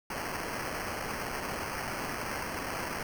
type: noise with sample-and-hold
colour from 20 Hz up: white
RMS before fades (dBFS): -36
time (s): 0.1-3.03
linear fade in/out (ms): 2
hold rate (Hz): 3675
effects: none